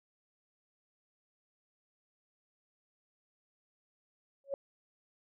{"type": "tone with exponential growth", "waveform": "sine", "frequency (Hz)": 554, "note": "C#5", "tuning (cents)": -1, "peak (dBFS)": -28, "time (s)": [4.44, 4.54], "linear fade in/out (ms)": 1, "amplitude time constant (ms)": 20, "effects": []}